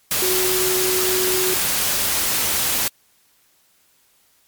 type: tone in noise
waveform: sine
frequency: 370 Hz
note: F#4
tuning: in tune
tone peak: -21 dBFS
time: 0.22-1.54 s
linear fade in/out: 2 ms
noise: white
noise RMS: -20 dBFS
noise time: 0.11-2.88 s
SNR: -4 dB
effects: white hiss -59 dBFS RMS until 4.47 s + MP3 96 kbps